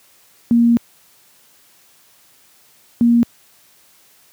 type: tone pair in turn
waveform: sine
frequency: 235 / 236 Hz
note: A#3 / A#3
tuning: +14 / +22 cents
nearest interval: unison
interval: 8 cents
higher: second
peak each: -9 dBFS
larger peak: neither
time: 0.51-0.77 / 3.01-3.23 s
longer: first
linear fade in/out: 0 ms
effects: white hiss -52 dBFS RMS until 4.32 s + high-pass 80 Hz 12 dB/octave